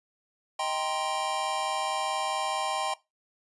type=chord; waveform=square; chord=C minor seventh; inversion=first; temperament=just; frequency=627.9 / 784.9 / 941.9 / 1046.5 Hz; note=Eb5 / G5 / Bb5 / C6; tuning=+16 / +2 / +18 / 0 cents; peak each=-37 / -32 / -37 / -34 dBFS; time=0.59-2.94 s; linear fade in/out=5 ms; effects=noise-tail reverb RT60 0.2 s tail -18 dB re dry + resampled to 24000 Hz

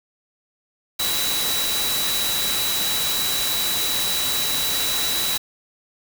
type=tone in noise; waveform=sine; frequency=3923 Hz; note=B7; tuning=12 cents flat; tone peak=-24 dBFS; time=0.99-5.38 s; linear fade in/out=10 ms; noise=white; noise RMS=-24 dBFS; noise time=0.99-5.38 s; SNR=-3 dB; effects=none

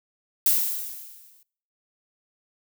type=noise with exponential decay; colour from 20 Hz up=violet; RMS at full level=-18 dBFS; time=0.46-1.43 s; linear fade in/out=2 ms; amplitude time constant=210 ms; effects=noise-tail reverb RT60 0.6 s tail -24 dB re dry

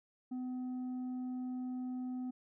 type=tone with tanh clipping; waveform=sine; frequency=252.8 Hz; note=B3; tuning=41 cents sharp; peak=-38 dBFS; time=0.31-2.31 s; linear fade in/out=10 ms; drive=4 dB; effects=none

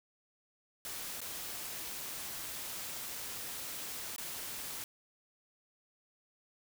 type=noise with dropouts; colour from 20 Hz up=white; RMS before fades=-42 dBFS; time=0.85-4.84 s; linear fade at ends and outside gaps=1 ms; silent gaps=1.205-1.215 / 4.162-4.181 s; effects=none

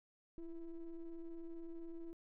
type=ring-modulated tone; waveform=triangle; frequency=163.1 Hz; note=E3; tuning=18 cents flat; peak=-39 dBFS; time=0.38-2.13 s; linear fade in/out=0 ms; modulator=171 Hz; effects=tanh soft clip ceiling -36 dBFS

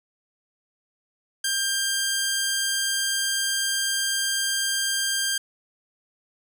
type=tone; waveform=10% pulse; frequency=1592 Hz; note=G6; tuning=26 cents sharp; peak=-14 dBFS; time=1.44-5.38 s; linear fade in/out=5 ms; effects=none

